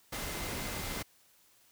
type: tone in noise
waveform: sine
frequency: 2072 Hz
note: C7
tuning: 17 cents flat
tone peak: -49 dBFS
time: 0.12-1.03 s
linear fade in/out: 10 ms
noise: pink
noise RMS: -38 dBFS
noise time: 0.12-1.03 s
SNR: -14 dB
effects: white hiss -65 dBFS RMS until 1.71 s